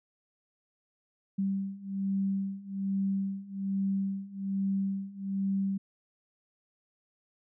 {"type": "beating tone pair", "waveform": "sine", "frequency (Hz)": [194.4, 195.6], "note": ["G3", "G3"], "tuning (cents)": [-14, -4], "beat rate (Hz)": 1.2, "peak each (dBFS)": [-33, -31], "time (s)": [1.38, 5.78], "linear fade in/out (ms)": 10, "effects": []}